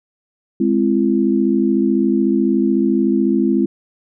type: chord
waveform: sine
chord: Ab augmented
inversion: none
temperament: equal with one note detuned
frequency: 207.7 / 261.6 / 337.7 Hz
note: Ab3 / C4 / E4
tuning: 0 / 0 / +42 cents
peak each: -17 dBFS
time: 0.6-3.66 s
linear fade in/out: 5 ms
effects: none